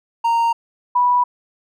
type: tone pair in turn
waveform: triangle / sine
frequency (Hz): 927 / 982.1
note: A#5 / B5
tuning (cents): -10 / -10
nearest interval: minor second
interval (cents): 100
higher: second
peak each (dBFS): -12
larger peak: neither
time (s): 0.24-0.53 / 0.95-1.24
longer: neither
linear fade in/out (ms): 10
effects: none